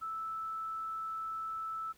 sine tone, 1315 Hz, E6, 5 cents flat, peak -36 dBFS, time 0.01-1.93 s, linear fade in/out 20 ms, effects pink hiss -65 dBFS RMS until 1.97 s

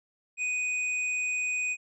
sine tone with hard clipping, 2489 Hz, D#7, in tune, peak -29 dBFS, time 0.37-1.77 s, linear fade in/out 50 ms, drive 9 dB, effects resampled to 24000 Hz

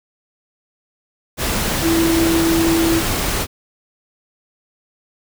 sine tone in noise, 330 Hz, E4, 2 cents sharp, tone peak -14 dBFS, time 1.81-3.03 s, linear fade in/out 50 ms, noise pink, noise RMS -20 dBFS, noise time 1.37-3.47 s, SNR +3 dB, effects none

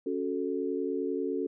sine chord, F# minor, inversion second, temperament equal, 277.2 / 370 / 440 Hz, C#4 / F#4 / A4, 0 / 0 / 0 cents, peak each -33 dBFS, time 0.06-1.47 s, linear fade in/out 5 ms, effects none

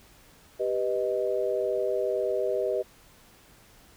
sine chord, G augmented, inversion none, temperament equal, 392 / 493.9 / 622.3 Hz, G4 / B4 / D#5, 0 / 0 / 0 cents, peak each -29 dBFS, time 0.59-2.83 s, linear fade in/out 20 ms, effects pink hiss -56 dBFS RMS until 3.96 s

